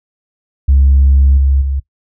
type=tone with level steps; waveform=sine; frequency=68.3 Hz; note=C#2; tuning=25 cents flat; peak=-4 / -7 / -13 dBFS; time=0.68-1.8 s; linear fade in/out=10 ms; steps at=1.37 / 1.61 s; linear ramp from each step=10 ms; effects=noise-tail reverb RT60 0.1 s tail -20 dB re dry + tanh soft clip ceiling -2 dBFS